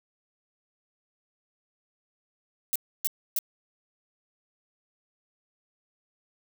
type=noise bursts; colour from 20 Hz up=violet; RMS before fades=-26 dBFS; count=3; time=2.73-3.388 s; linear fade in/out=0 ms; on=26 ms; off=290 ms; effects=none